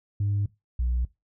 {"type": "tone pair in turn", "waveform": "sine", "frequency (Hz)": [101.5, 60.72], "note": ["G#2", "B1"], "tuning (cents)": [-39, -29], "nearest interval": "major sixth", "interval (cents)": 890, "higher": "first", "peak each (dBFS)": -21, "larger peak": "neither", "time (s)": [[0.2, 0.46], [0.79, 1.05]], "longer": "neither", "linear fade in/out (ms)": 5, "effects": ["noise-tail reverb RT60 0.2 s tail -19 dB re dry", "tanh soft clip ceiling -20 dBFS"]}